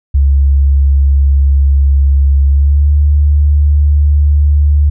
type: tone with pitch glide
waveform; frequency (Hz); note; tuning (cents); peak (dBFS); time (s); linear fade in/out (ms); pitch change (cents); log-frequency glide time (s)
sine; 69.3 to 73.08; C#2 to D2; 0 to -8; -5; 0.14-4.9; 10; +92; 2.46-2.92
effects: none